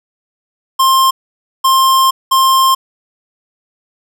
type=tone bursts at uneven times; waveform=square; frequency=1058 Hz; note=C6; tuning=19 cents sharp; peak=-8 dBFS; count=3; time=0.79-1.11 / 1.64-2.11 / 2.31-2.75 s; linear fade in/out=10 ms; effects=none